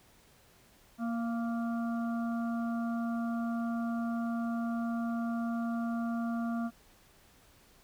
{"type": "harmonic tone with a mistuned harmonic", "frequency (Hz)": 233.1, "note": "A#3", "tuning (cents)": 0, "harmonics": [1, 3, 5, 6], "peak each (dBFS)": [-31, -41, -45, -47], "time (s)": [0.98, 6.71], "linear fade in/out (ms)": 50, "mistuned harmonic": 3, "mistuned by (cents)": -27, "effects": ["pink hiss -62 dBFS RMS until 7.83 s"]}